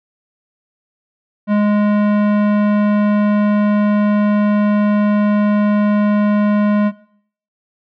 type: tone with tanh clipping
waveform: sine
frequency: 207.7 Hz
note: G#3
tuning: in tune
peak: -13 dBFS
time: 1.47-6.92 s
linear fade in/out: 50 ms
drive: 17 dB
effects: noise-tail reverb RT60 0.6 s tail -19 dB re dry